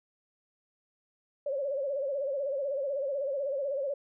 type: tone with vibrato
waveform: sine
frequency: 554.4 Hz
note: C#5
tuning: in tune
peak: -29 dBFS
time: 1.46-3.94 s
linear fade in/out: 5 ms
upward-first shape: sine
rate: 16 Hz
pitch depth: 95 cents each way
effects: none